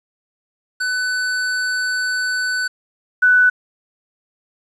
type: tone pair in turn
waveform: square / sine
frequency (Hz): 1500 / 1491.4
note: F#6 / F#6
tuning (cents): +23 / +13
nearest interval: unison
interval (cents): 10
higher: first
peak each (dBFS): -19 / -9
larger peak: second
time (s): 0.8-2.68 / 3.22-3.5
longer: first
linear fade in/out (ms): 10
effects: resampled to 22050 Hz + 8-bit